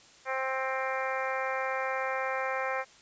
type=harmonic tone; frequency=263.6 Hz; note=C4; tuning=13 cents sharp; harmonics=2 / 3 / 4 / 5 / 6 / 7 / 8 / 9; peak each=-34 / -36 / -37 / -38 / -39 / -39 / -40 / -41 dBFS; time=0.25-2.85 s; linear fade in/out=50 ms; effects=white hiss -56 dBFS RMS until 3.01 s + resampled to 16000 Hz